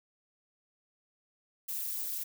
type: noise with amplitude modulation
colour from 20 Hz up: violet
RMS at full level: -32 dBFS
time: 1.68-2.24 s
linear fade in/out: 10 ms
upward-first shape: sine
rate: 241 Hz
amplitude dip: 100%
effects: none